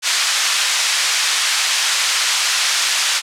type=band-pass noise; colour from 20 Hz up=white; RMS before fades=-17 dBFS; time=0.02-3.22 s; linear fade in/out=50 ms; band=1300 to 6400 Hz; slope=12 dB/octave; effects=low-pass 10000 Hz 12 dB/octave